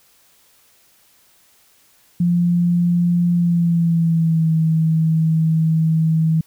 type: tone with pitch glide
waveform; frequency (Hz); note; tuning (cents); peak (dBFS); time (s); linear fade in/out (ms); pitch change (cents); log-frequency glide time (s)
sine; 173.9 to 160.39; F3 to E3; -7 to -47; -13; 2.2-6.41; 5; -140; 3.33-4.52
effects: white hiss -55 dBFS RMS until 6.46 s